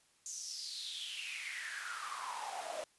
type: noise with high-pass filter sweep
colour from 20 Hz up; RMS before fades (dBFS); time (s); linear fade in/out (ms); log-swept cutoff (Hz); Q
pink; -43; 0.26-2.84; 0; 6700 to 590; 7
effects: white hiss -70 dBFS RMS until 2.98 s + resampled to 24000 Hz